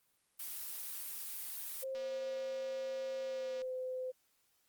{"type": "noise", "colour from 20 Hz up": "blue", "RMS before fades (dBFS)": -43, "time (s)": [0.39, 1.84], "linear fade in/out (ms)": 10}
{"type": "tone with pitch glide", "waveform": "sine", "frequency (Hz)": [530, 511.9], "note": ["C5", "C5"], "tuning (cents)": [22, -38], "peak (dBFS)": -37, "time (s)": [1.82, 4.12], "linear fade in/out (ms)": 20, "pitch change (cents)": -60, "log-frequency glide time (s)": [3.23, 3.72]}
{"type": "click train", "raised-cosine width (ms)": 0.2, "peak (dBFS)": -37, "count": 403, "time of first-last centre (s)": [1.95, 3.618], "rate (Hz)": 241}
{"effects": ["white hiss -75 dBFS RMS until 4.68 s", "Opus 32 kbps"]}